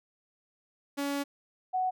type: tone pair in turn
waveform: sawtooth / sine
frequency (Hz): 282.3 / 742.6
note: C#4 / F#5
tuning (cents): +32 / +6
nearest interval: octave + perfect fourth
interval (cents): 1674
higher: second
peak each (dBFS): -26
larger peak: neither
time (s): 0.97-1.24 / 1.73-1.91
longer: first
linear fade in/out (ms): 20
effects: none